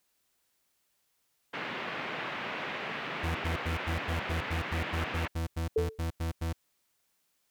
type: band-pass noise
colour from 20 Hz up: white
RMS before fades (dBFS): -37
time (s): 1.53-5.28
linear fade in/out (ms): 10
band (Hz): 130 to 2600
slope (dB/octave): 24
type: tone bursts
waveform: 40% pulse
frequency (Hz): 82.41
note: E2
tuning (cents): 0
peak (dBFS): -29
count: 16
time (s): 3.23-6.53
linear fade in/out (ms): 10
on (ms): 120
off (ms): 92
type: tone with exponential decay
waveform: sine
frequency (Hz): 441.8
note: A4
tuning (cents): +7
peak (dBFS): -21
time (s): 5.76-6.01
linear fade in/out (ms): 5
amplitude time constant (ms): 54
effects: white hiss -75 dBFS RMS until 7.5 s